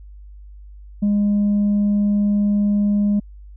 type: tone with tanh clipping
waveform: sine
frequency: 205 Hz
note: G#3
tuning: 22 cents flat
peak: -15 dBFS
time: 1.02-3.2 s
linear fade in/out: 10 ms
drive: 1 dB
effects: added 50 Hz sine -37 dBFS peak until 3.56 s